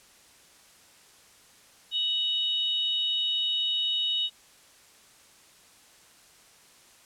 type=tone pair together; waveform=sine; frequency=2960 / 3748 Hz; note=F#7 / A#7; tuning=0 / +9 cents; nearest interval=major third; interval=409 cents; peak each=-28 / -27 dBFS; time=1.91-4.3 s; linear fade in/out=50 ms; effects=white hiss -56 dBFS RMS until 7.05 s + low-pass 10000 Hz 12 dB/octave